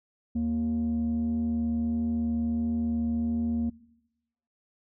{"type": "tone pair together", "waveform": "sine", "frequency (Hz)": [77.34, 233.5], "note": ["D#2", "A#3"], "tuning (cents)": [-10, 3], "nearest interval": "octave + perfect fifth", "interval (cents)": 1913, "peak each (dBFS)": [-32, -24], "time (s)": [0.35, 3.7], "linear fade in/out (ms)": 10, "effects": ["noise-tail reverb RT60 0.9 s tail -22 dB re dry", "tanh soft clip ceiling -22 dBFS"]}